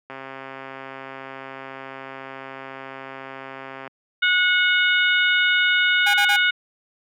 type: click train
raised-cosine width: 0.5 ms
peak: -20 dBFS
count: 507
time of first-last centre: 0.1-3.876 s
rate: 134 Hz
type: harmonic tone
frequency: 730 Hz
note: F#5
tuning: 24 cents flat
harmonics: 2 / 3 / 4 / 5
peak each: -18 / -22 / -24 / -26 dBFS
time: 4.22-6.51 s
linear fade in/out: 10 ms
type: tone bursts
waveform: sawtooth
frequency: 813 Hz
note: G#5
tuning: 37 cents flat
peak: -17 dBFS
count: 3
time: 6.06-6.366 s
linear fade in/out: 10 ms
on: 80 ms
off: 33 ms
effects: high-pass 200 Hz 12 dB/octave